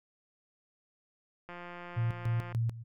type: click train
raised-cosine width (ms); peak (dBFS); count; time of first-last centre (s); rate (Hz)
0.5; -30; 182; 1.49-2.524; 175
type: tone with tremolo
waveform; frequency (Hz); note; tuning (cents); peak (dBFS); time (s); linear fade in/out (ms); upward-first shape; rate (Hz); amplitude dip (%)
sine; 115.1; A#2; -22; -27; 1.96-2.84; 20; square; 3.4; 80
effects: none